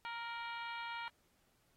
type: harmonic tone with a mistuned harmonic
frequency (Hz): 466.3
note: A#4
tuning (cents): +1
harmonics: 2 / 3 / 4 / 5 / 6 / 7 / 8 / 9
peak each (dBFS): -44 / -47 / -52 / -49 / -55 / -55 / -59 / -60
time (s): 0.05-1.08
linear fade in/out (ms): 0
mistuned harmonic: 6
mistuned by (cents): +48
effects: pink hiss -75 dBFS RMS until 1.76 s + AAC 48 kbps